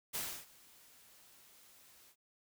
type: noise with ADSR envelope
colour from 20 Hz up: white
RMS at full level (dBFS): -38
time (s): 0.13-2.16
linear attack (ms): 23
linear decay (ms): 300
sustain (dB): -24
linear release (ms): 70
effects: none